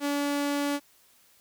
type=tone; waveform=sawtooth; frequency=286.4 Hz; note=D4; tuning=43 cents flat; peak=-22 dBFS; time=0-0.8 s; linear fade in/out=50 ms; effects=white hiss -61 dBFS RMS until 1.4 s